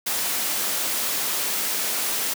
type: noise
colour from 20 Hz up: white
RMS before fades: -25 dBFS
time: 0.06-2.34 s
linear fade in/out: 10 ms
effects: high-pass 200 Hz 12 dB/octave